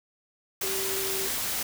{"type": "tone in noise", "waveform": "sine", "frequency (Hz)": 385.7, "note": "G4", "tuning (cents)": -28, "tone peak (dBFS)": -33, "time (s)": [0.63, 1.28], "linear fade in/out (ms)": 5, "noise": "white", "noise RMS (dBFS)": -30, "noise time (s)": [0.61, 1.63], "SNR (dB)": -6, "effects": []}